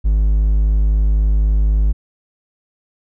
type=tone; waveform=triangle; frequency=51.91 Hz; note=G#1; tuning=in tune; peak=-9 dBFS; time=0.04-1.93 s; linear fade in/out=20 ms; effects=none